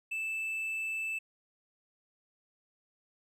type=tone; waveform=triangle; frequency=2637 Hz; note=E7; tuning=in tune; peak=-31 dBFS; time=0.11-1.19 s; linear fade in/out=10 ms; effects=none